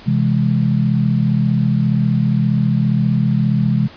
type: chord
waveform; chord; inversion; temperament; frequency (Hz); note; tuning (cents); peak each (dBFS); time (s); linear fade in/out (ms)
sine; C augmented; none; equal with one note detuned; 130.81 / 165.77 / 207.7; C3 / E3 / G#3; 0 / +10 / 0; -16 / -18 / -17; 0.06-3.88; 20
effects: pink hiss -40 dBFS RMS until 3.96 s + resampled to 11025 Hz